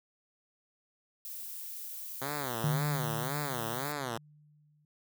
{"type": "noise", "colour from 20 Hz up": "violet", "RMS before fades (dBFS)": -42, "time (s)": [1.25, 3.92], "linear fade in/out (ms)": 0}
{"type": "tone with vibrato", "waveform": "5% pulse", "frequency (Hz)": 129.4, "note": "C3", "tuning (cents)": -19, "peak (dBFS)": -23, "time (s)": [2.21, 4.18], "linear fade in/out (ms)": 10, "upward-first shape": "sine", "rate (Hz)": 1.9, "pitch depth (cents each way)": 240}
{"type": "tone with exponential decay", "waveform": "sine", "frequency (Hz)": 149.5, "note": "D3", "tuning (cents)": 31, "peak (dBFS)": -26, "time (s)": [2.64, 4.85], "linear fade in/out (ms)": 2, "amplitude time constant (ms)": 480}
{"effects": []}